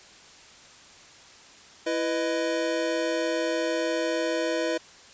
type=tone cluster; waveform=square; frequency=332.3 / 495.6 / 622 Hz; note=E4 / B4 / D#5; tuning=+14 / +6 / -1 cents; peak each=-30 dBFS; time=1.86-4.78 s; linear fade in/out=10 ms; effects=white hiss -50 dBFS RMS until 5.13 s + resampled to 16000 Hz